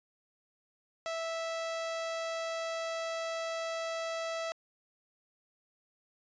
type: tone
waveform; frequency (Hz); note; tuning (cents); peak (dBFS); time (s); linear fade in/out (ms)
sawtooth; 657; E5; -6; -30; 1.06-4.52; 0
effects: resampled to 16000 Hz